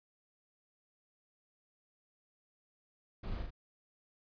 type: noise with echo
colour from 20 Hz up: brown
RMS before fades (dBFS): -40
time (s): 3.23-3.43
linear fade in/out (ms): 10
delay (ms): 38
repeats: 2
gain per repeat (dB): -3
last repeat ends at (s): 3.506
effects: resampled to 11025 Hz